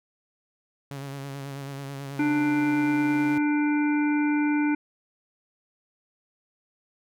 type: tone with vibrato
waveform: sawtooth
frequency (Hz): 138.59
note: C#3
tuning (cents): 0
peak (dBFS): -30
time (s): 0.91-3.38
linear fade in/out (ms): 0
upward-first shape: sine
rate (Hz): 9.2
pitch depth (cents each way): 36
type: harmonic tone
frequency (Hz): 296.2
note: D4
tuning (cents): +15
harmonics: 1 / 3 / 5 / 7 / 8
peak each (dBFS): -21 / -33 / -34 / -39 / -36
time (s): 2.19-4.75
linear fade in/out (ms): 5
effects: none